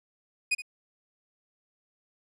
40% pulse tone with echo, 2483 Hz, D#7, 4 cents flat, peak -22 dBFS, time 0.51-0.55 s, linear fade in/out 10 ms, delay 71 ms, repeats 1, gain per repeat -13 dB, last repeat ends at 0.621 s, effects low-pass 12000 Hz 12 dB/octave

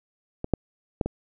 clicks, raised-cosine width 2 ms, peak -16 / -7 / -9 / -14 dBFS, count 4, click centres 0.444 / 0.537 / 1.012 / 1.06 s, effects none

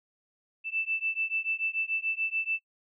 sine beating tone pair, 2646 / 2652.9 Hz, E7 / E7, +6 / +10 cents, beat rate 6.9 Hz, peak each -31 dBFS, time 0.64-2.6 s, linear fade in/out 50 ms, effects noise-tail reverb RT60 0.1 s tail -23 dB re dry

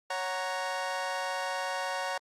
25% pulse chord, F# major, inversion second, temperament equal, 554.4 / 740 / 932.3 Hz, C#5 / F#5 / A#5, 0 / 0 / 0 cents, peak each -32 dBFS, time 0.1-2.18 s, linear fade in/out 5 ms, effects low-pass 8000 Hz 12 dB/octave + Opus 48 kbps

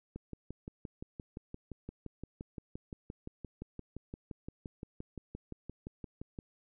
click train, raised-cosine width 3 ms, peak -29 dBFS, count 37, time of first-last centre 0.16-6.388 s, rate 5.78 Hz, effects none

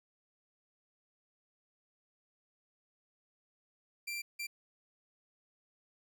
sawtooth tone bursts at uneven times, 2360 Hz, D7, 8 cents sharp, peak -34 dBFS, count 2, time 4.07-4.22 / 4.39-4.47 s, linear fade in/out 10 ms, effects none

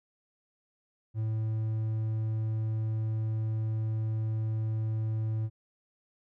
triangle tone, 110 Hz, A2, in tune, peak -26 dBFS, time 1.14-5.5 s, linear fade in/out 50 ms, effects none

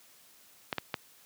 clicks, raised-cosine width 0.3 ms, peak -14 dBFS, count 3, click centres 0.728 / 0.783 / 0.942 s, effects white hiss -59 dBFS RMS until 1.25 s + high-pass 100 Hz 12 dB/octave

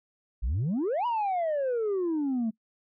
sine exponential two-way sweep, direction up then down, 49 to 987.8 to 215.2 Hz, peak -23 dBFS, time 0.42-2.51 s, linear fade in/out 20 ms, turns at 1.06 s, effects noise-tail reverb RT60 0.1 s tail -24 dB re dry + tanh soft clip ceiling -24 dBFS

